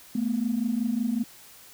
sine tone pair together, 219.4 / 244.8 Hz, A3 / B3, -5 / -15 cents, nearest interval major second, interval 190 cents, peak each -26 dBFS, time 0.15-1.24 s, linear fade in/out 5 ms, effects tanh soft clip ceiling -16 dBFS + white hiss -50 dBFS RMS until 1.73 s

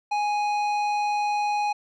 triangle tone with tanh clipping, 830.6 Hz, G#5, in tune, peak -24 dBFS, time 0.11-1.73 s, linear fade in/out 10 ms, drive 16 dB, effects none

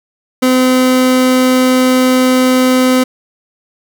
30% pulse tone, 255.9 Hz, C4, 38 cents flat, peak -5 dBFS, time 0.42-3.04 s, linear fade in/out 10 ms, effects none

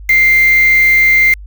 sine tone with quantisation, 2093 Hz, C7, in tune, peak -6 dBFS, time 0.09-1.34 s, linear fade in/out 5 ms, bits 3, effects added 50 Hz sine -28 dBFS peak until 1.46 s

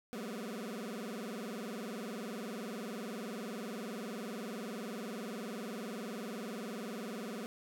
25% pulse tone with vibrato, 220.3 Hz, A3, 2 cents sharp, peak -36 dBFS, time 0.13-7.46 s, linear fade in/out 0 ms, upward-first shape sine, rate 20 Hz, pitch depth 260 cents each way, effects none

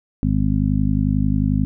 harmonic tone, 51.2 Hz, G#1, 24 cents flat, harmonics 1 / 2 / 3 / 4 / 5, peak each -22 / -22 / -22 / -22 / -22 dBFS, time 0.23-1.65 s, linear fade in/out 0 ms, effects none

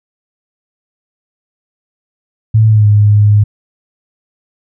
sine tone with pitch glide, 110 to 104.19 Hz, A2 to G#2, 0 to +6 cents, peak -4 dBFS, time 2.54-3.44 s, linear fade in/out 10 ms, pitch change -94 cents, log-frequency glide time 2.68-2.87 s, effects none

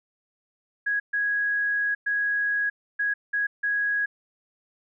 sine tone bursts at uneven times, 1659 Hz, G#6, 2 cents flat, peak -22 dBFS, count 6, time 0.86-1 / 1.13-1.95 / 2.06-2.7 / 2.99-3.14 / 3.33-3.47 / 3.63-4.06 s, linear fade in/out 10 ms, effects none

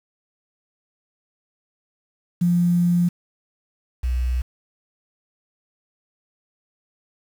sine tone pair in turn, 174.61 / 62.16 Hz, F3 / B1, 0 / +12 cents, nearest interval octave + tritone, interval 1788 cents, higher first, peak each -15 / -19 dBFS, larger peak first, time 2.41-3.09 / 4.03-4.42 s, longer first, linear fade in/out 10 ms, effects 7-bit

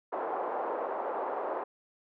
white band-pass noise, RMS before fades -34 dBFS, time 0.12-1.64 s, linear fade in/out 10 ms, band 390 to 960 Hz, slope 24 dB/octave, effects none

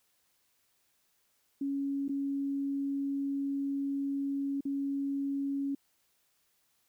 sine tone with dropouts, 277.9 Hz, C#4, 4 cents sharp, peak -30 dBFS, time 1.61-5.75 s, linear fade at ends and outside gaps 5 ms, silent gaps 2.082-2.092 / 4.608-4.652 s, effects white hiss -73 dBFS RMS until 6.88 s

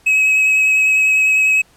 triangle tone with vibrato, 2557 Hz, D#7, 47 cents sharp, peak -9 dBFS, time 0.06-1.62 s, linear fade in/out 10 ms, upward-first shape sine, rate 10 Hz, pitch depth 12 cents each way, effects pink hiss -52 dBFS RMS until 1.76 s + low-pass 12000 Hz 12 dB/octave

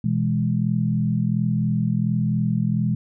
sine chord, E major, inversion second, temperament equal, 123.47 / 164.81 / 207.7 Hz, B2 / E3 / G#3, 0 / 0 / 0 cents, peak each -23 dBFS, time 0.04-2.95 s, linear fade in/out 5 ms, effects none

